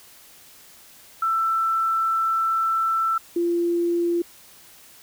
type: tone pair in turn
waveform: sine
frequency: 1332 / 343.7 Hz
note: E6 / F4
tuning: +18 / -28 cents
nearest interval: octave + major seventh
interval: 2346 cents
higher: first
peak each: -19 dBFS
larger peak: neither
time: 1.22-3.18 / 3.36-4.22 s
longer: first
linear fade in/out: 5 ms
effects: white hiss -49 dBFS RMS until 5.02 s